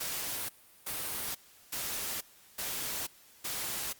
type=noise bursts; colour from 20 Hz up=white; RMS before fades=-36 dBFS; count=5; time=0-3.93 s; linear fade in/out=10 ms; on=490 ms; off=370 ms; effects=white hiss -59 dBFS RMS until 3.99 s + Opus 48 kbps